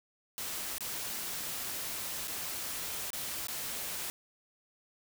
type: noise with dropouts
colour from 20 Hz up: white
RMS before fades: -38 dBFS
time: 0.38-4.1 s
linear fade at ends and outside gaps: 0 ms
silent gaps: 0.782-0.807 / 2.274-2.28 / 3.104-3.132 / 3.47-3.484 s
effects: none